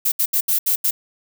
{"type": "noise bursts at uneven times", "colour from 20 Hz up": "violet", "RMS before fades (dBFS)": -18, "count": 6, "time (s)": [[0.05, 0.12], [0.19, 0.26], [0.33, 0.41], [0.48, 0.59], [0.66, 0.76], [0.84, 0.91]], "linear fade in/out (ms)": 10, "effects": []}